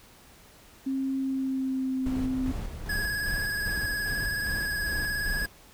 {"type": "tone with pitch glide", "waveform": "sine", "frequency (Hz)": [267.7, 259.2], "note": ["C4", "C4"], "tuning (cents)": [40, -16], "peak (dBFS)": -26, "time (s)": [0.86, 2.52], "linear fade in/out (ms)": 10, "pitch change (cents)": -56, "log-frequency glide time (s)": [1.18, 2.19]}
{"type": "noise with tremolo", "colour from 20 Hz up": "brown", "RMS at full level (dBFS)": -33, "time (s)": [2.06, 5.47], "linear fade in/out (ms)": 2, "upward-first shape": "square", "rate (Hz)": 2.5, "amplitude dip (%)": 40}
{"type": "tone with vibrato", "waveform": "square", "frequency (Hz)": 1667, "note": "G#6", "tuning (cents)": 6, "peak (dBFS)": -29, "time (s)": [2.89, 5.46], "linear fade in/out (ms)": 5, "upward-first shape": "square", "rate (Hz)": 19, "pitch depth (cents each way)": 25}
{"effects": ["pink hiss -54 dBFS RMS until 5.73 s"]}